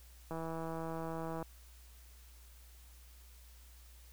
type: click train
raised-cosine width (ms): 1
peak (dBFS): -28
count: 183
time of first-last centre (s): 0.31-1.427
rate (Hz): 163
effects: added 60 Hz sine -55 dBFS peak until 4.12 s + white hiss -63 dBFS RMS until 4.12 s